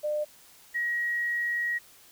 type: tone pair in turn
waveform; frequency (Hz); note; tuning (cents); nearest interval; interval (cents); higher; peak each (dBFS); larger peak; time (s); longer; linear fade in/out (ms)
sine; 600 / 1900.5; D5 / A#6; +37 / +33; octave + minor sixth; 1996; second; -26; neither; 0.03-0.25 / 0.74-1.79; second; 20
effects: white hiss -55 dBFS RMS until 2.11 s